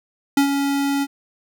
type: tone with ADSR envelope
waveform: square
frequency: 279.7 Hz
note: C#4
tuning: 16 cents sharp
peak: -12 dBFS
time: 0.37-1.07 s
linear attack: 4 ms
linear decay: 95 ms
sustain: -7 dB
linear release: 45 ms
effects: none